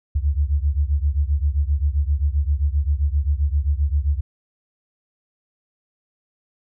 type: beating tone pair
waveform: sine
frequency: 69.3 / 76.9 Hz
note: C#2 / D#2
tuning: 0 / -20 cents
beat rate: 7.6 Hz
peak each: -19 / -21 dBFS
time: 0.15-4.21 s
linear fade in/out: 10 ms
effects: none